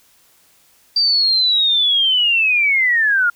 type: linear sweep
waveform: sine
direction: down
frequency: 4699 to 1386 Hz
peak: -12 dBFS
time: 0.96-3.3 s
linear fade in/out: 5 ms
effects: white hiss -54 dBFS RMS until 3.35 s